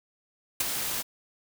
white noise with ADSR envelope, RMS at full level -23 dBFS, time 0.6-1.03 s, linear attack 6 ms, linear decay 17 ms, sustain -8 dB, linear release 25 ms, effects none

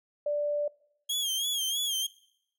sine tone, 587 Hz, D5, 1 cent flat, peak -26 dBFS, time 0.26-0.68 s, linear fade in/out 5 ms
sawtooth tone with vibrato, 3261 Hz, G#7, 32 cents flat, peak -25 dBFS, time 1.09-2.07 s, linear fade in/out 10 ms, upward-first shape sine, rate 3.1 Hz, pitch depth 83 cents each way
effects noise-tail reverb RT60 0.8 s tail -23 dB re dry

